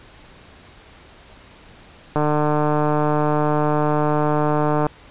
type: click train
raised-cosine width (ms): 1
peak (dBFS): -6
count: 407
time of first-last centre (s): 2.16-4.867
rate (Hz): 150
effects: pink hiss -46 dBFS RMS until 5.1 s + resampled to 8000 Hz